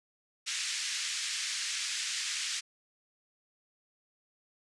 white band-pass noise, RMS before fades -35 dBFS, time 0.46-2.61 s, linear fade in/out 20 ms, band 1700 to 7300 Hz, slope 24 dB/octave, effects resampled to 24000 Hz

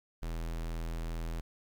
square tone, 41.2 Hz, E1, in tune, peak -35 dBFS, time 0.22-1.41 s, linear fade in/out 10 ms, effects 11-bit

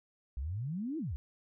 sine exponential two-way sweep, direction up then down, 59.7 to 339.3 to 59.7 Hz, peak -34 dBFS, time 0.37-1.16 s, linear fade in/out 0 ms, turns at 0.98 s, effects none

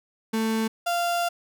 35% pulse tone pair in turn, 222.2 / 693.3 Hz, A3 / F5, +17 / -13 cents, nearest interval octave + minor sixth, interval 1970 cents, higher second, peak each -21 dBFS, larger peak neither, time 0.33-0.68 / 0.86-1.29 s, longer second, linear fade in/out 10 ms, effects none

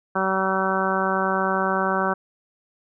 harmonic tone, 190.6 Hz, G3, 48 cents flat, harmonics 1 / 2 / 3 / 4 / 5 / 6 / 7 / 8, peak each -28 / -28 / -28 / -28 / -28 / -28 / -28 / -28 dBFS, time 0.15-2.14 s, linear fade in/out 10 ms, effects none

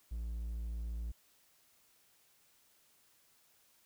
triangle tone, 57 Hz, A#1, 38 cents flat, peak -35 dBFS, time 0.11-1.12 s, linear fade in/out 10 ms, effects white hiss -69 dBFS RMS until 3.85 s

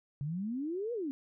sine exponential two-way sweep, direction up then down, 136 to 495 to 260 Hz, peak -33 dBFS, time 0.21-1.11 s, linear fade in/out 0 ms, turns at 0.93 s, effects none

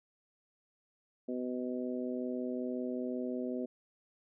harmonic tone, 125.4 Hz, B2, 27 cents sharp, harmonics 2 / 3 / 4 / 5, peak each -36 / -40 / -42 / -44 dBFS, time 1.28-3.66 s, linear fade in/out 10 ms, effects none

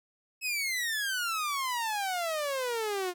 sawtooth exponential sweep, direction down, 2600 to 349.2 Hz, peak -26 dBFS, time 0.41-3.14 s, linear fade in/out 50 ms, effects none

